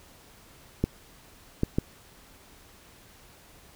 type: clicks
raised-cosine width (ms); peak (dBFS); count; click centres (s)
3; -10; 3; 0.84 / 1.634 / 1.785
effects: pink hiss -54 dBFS RMS until 3.75 s